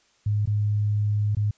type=tone with dropouts; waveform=sine; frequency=104.4 Hz; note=G#2; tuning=10 cents sharp; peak=-20 dBFS; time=0.26-1.51 s; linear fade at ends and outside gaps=5 ms; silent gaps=0.457-0.473 / 1.35-1.368 s; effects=white hiss -63 dBFS RMS until 1.57 s + resampled to 16000 Hz